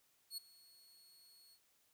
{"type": "tone with ADSR envelope", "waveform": "sawtooth", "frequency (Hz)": 4353, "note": "C#8", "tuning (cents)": -32, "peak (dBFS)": -38, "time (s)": [0.3, 1.59], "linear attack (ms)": 74, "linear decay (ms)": 11, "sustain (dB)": -22, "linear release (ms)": 57, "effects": ["white hiss -75 dBFS RMS until 1.93 s"]}